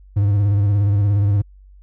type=tone with vibrato; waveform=triangle; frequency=101.4 Hz; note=G#2; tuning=41 cents flat; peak=-11 dBFS; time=0.16-1.42 s; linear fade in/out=10 ms; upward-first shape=square; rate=17 Hz; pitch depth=40 cents each way; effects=added 48 Hz sine -42 dBFS peak until 1.82 s